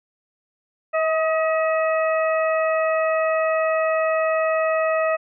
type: harmonic tone with a mistuned harmonic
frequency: 640 Hz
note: D#5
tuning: 49 cents sharp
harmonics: 1 / 2 / 3 / 4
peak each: -19 / -25 / -29 / -31 dBFS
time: 0.93-5.17 s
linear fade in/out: 20 ms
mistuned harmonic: 2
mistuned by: -26 cents
effects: none